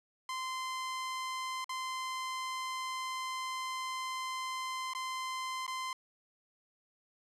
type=tone with dropouts; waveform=sawtooth; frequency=1037 Hz; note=C6; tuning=16 cents flat; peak=-32 dBFS; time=0.29-5.93 s; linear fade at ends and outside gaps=2 ms; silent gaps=1.644-1.693 / 4.935-4.949 / 5.666-5.678 s; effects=low-pass 9000 Hz 12 dB/octave